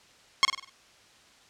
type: tone with echo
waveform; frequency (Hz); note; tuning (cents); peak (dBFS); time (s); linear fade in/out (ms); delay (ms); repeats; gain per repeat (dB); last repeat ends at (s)
10% pulse; 1083; C#6; -41; -7; 0.43-0.45; 0; 49; 5; -7; 0.695
effects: white hiss -57 dBFS RMS until 1.49 s + low-pass 6000 Hz 12 dB/octave